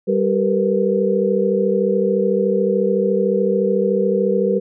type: tone cluster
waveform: sine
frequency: 195.3 / 388.4 / 458 / 491.8 Hz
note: G3 / G4 / A#4 / B4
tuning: -6 / -16 / -31 / -7 cents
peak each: -20 dBFS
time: 0.07-4.6 s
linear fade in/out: 20 ms
effects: none